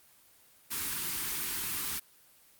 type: band-stop noise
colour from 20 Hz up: white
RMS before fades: -34 dBFS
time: 0.7-2 s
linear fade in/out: 20 ms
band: 420 to 900 Hz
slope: 48 dB/octave
effects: white hiss -61 dBFS RMS until 2.59 s + Opus 24 kbps